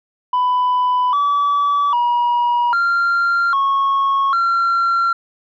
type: tone with pitch steps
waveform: sine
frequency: 996 / 1148 / 961 / 1386 / 1098 / 1369 Hz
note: B5 / D6 / B5 / F6 / C#6 / F6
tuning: +14 / -40 / -48 / -14 / -17 / -35 cents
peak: -11 dBFS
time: 0.33-5.13 s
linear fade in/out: 5 ms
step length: 800 ms
effects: tanh soft clip ceiling -12 dBFS